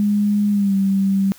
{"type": "tone with pitch glide", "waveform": "sine", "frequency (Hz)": [206.1, 194.87], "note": ["G#3", "G3"], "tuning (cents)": [-13, -10], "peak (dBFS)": -14, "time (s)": [0, 1.32], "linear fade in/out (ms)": 0, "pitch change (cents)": -97, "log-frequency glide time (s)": [0.5, 0.75], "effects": ["white hiss -46 dBFS RMS until 1.38 s"]}